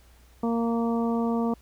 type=harmonic tone; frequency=231.7 Hz; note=A#3; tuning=10 cents flat; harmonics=1 / 2 / 3 / 4 / 5; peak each=-24 / -30 / -34 / -36 / -38 dBFS; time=0.43-1.54 s; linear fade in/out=5 ms; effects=added 60 Hz sine -53 dBFS peak until 1.61 s + pink hiss -60 dBFS RMS until 1.61 s